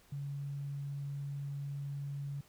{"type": "tone", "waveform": "sine", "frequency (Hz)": 141.1, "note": "C#3", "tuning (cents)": 31, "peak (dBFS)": -37, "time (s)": [0.12, 2.41], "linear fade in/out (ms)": 5, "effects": ["pink hiss -64 dBFS RMS until 2.48 s"]}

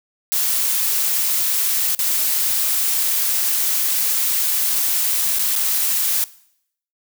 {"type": "noise with dropouts", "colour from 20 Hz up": "blue", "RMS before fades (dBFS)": -19, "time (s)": [0.32, 6.24], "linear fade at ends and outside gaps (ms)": 0, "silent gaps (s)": [[1.949, 1.991], [5.387, 5.393], [5.555, 5.561]], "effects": ["noise-tail reverb RT60 0.7 s tail -20 dB re dry"]}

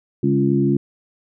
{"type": "harmonic tone with a mistuned harmonic", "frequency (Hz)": 69.3, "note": "C#2", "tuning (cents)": 0, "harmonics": [2, 3, 4, 5], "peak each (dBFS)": [-20, -20, -20, -20], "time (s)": [0.23, 0.77], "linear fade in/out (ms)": 5, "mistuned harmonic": 3, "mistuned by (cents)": -31, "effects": []}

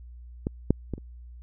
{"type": "clicks", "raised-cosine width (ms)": 3, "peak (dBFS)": [-14, -6, -17, -27], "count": 4, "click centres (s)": [0.469, 0.706, 0.937, 0.98], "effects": ["added 60 Hz sine -42 dBFS peak until 1.42 s"]}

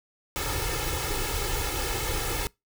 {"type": "noise with comb filter", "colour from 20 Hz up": "pink", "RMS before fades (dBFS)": -29, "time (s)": [0.36, 2.47], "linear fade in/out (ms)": 0, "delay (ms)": 2.3, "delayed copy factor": 0.85, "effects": ["noise-tail reverb RT60 0.2 s tail -24 dB re dry"]}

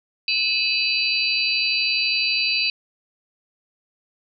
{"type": "tone cluster", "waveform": "sine", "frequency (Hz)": [2454, 2586, 2937, 4007, 4626], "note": ["D#7", "E7", "F#7", "B7", "D8"], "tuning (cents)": [-25, -34, -13, 24, -27], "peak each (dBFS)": [-31, -23, -31, -25, -23], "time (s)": [0.28, 2.7], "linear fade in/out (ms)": 2, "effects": []}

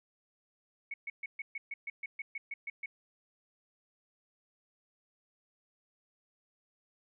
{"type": "tone bursts", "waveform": "sine", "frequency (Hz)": 2217, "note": "C#7", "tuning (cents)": 0, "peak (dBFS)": -36, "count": 13, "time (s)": [0.91, 2.86], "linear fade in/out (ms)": 5, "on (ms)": 30, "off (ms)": 130, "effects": []}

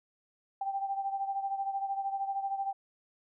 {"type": "beating tone pair", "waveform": "sine", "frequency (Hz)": [784, 797], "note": ["G5", "G5"], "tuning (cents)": [0, 28], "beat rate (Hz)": 13, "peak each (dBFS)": [-32, -38], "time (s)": [0.61, 2.73], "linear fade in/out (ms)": 5, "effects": []}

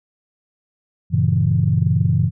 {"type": "chord", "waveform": "sine", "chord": "G diminished seventh", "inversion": "none", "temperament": "equal with one note detuned", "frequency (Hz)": [95.76, 116.54, 138.59, 164.81], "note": ["G2", "Bb2", "Db3", "Fb3"], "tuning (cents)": [-40, 0, 0, 0], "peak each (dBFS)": -19, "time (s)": [1.1, 2.31], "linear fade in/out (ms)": 50, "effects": ["tanh soft clip ceiling -3 dBFS"]}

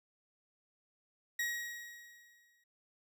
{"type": "tone with exponential decay", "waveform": "40% pulse", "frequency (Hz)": 1898, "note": "A#6", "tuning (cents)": 31, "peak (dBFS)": -31, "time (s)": [1.39, 2.64], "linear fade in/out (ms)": 5, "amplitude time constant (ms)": 270, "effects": []}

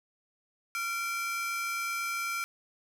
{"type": "ring-modulated tone", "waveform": "45% pulse", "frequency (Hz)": 1854, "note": "A#6", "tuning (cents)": -10, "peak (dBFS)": -28, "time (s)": [0.75, 2.44], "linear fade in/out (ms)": 0, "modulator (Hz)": 481, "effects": ["11-bit"]}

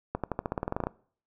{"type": "accelerating click train", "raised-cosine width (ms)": 1, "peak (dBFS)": -15, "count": 14, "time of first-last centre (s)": [0.15, 0.87], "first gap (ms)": 87, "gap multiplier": 0.92, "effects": ["noise-tail reverb RT60 0.5 s tail -22 dB re dry"]}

